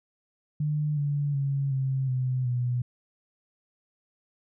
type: tone with pitch steps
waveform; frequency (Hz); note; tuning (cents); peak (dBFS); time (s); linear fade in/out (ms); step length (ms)
sine; 150 / 144.22 / 138.67 / 133.33 / 128.19 / 123.25; D3 / D3 / C#3 / C3 / C3 / B2; +37 / -31 / +1 / +33 / -35 / -3; -24; 0.6-2.82; 5; 370
effects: none